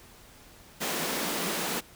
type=high-pass noise; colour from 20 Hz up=pink; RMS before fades=-31 dBFS; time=0.8-1.81 s; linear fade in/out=20 ms; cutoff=160 Hz; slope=96 dB/octave; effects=pink hiss -53 dBFS RMS until 1.95 s